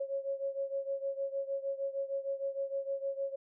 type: beating tone pair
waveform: sine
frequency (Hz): 547 / 553.5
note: C#5 / C#5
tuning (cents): -23 / -3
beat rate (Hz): 6.5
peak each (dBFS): -35 / -38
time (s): 0-3.36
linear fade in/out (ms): 10
effects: none